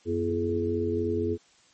sine tone cluster, 92.9 / 246.2 / 339.4 / 423 Hz, F#2 / B3 / F4 / G#4, +7 / -5 / -49 / +32 cents, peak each -32 / -32 / -30 / -28 dBFS, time 0.05-1.38 s, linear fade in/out 50 ms, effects white hiss -60 dBFS RMS until 1.73 s + MP3 32 kbps

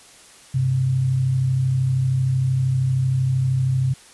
sine tone pair together, 98.3 / 131.21 Hz, G2 / C3, +5 / +5 cents, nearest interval perfect fourth, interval 500 cents, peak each -27 / -17 dBFS, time 0.54-3.94 s, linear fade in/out 10 ms, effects white hiss -47 dBFS RMS until 4.13 s + resampled to 24000 Hz

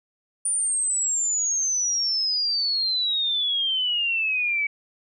sine exponential sweep, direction down, 9397 to 2264 Hz, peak -21 dBFS, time 0.45-4.67 s, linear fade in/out 5 ms, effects none

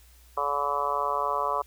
harmonic tone, 143.4 Hz, D3, 41 cents flat, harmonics 3 / 4 / 5 / 6 / 7 / 8 / 9, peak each -36 / -33 / -34 / -38 / -29 / -29 / -37 dBFS, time 0.37-1.62 s, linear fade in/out 5 ms, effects added 60 Hz sine -53 dBFS peak until 1.66 s + white hiss -59 dBFS RMS until 1.66 s

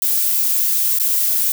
violet noise with dropouts, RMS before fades -17 dBFS, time 0.02-1.52 s, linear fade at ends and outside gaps 1 ms, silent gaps 0.987-0.998 s, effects none

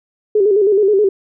sine tone with vibrato, 405.2 Hz, G#4, 43 cents flat, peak -9 dBFS, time 0.35-1.09 s, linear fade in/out 5 ms, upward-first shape square, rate 9.4 Hz, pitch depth 79 cents each way, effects none

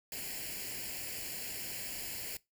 white noise with comb filter, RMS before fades -41 dBFS, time 0.12-2.37 s, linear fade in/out 2 ms, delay 0.41 ms, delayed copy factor +0.75, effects noise-tail reverb RT60 0.2 s tail -21 dB re dry

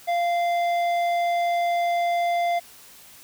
sine tone with tanh clipping, 693 Hz, F5, 14 cents flat, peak -22 dBFS, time 0.07-2.6 s, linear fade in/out 20 ms, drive 11 dB, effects white hiss -48 dBFS RMS until 3.23 s

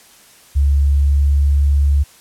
sine tone with pitch glide, 70.5 to 71.03 Hz, C#2 to C#2, +30 to +43 cents, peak -10 dBFS, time 0.55-2.04 s, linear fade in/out 20 ms, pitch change +13 cents, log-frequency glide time 0.76-1.42 s, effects white hiss -46 dBFS RMS until 2.2 s + low-pass 12000 Hz 12 dB/octave

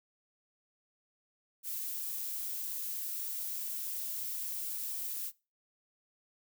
violet noise, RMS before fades -38 dBFS, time 1.63-5.32 s, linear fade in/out 50 ms, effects noise-tail reverb RT60 0.3 s tail -22 dB re dry

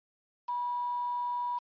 sine tone with quantisation, 973 Hz, B5, 26 cents flat, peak -30 dBFS, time 0.48-1.59 s, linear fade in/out 10 ms, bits 8, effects resampled to 11025 Hz

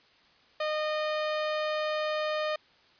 sawtooth tone, 613 Hz, D#5, 26 cents flat, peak -24 dBFS, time 0.6-2.56 s, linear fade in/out 5 ms, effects white hiss -61 dBFS RMS until 2.99 s + resampled to 11025 Hz

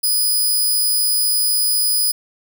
5% pulse tone, 4978 Hz, D#8, in tune, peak -8 dBFS, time 0.03-2.12 s, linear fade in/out 10 ms, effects none

